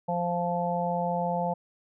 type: harmonic tone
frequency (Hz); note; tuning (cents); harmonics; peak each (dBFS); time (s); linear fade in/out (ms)
174.3; F3; -3; 1 / 3 / 4 / 5; -31 / -31 / -31 / -31; 0.08-1.54; 10
effects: none